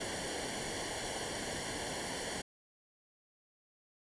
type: noise with comb filter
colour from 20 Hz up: pink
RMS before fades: -39 dBFS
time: 0-2.42 s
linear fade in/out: 10 ms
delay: 0.79 ms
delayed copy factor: -0.75
effects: resampled to 24000 Hz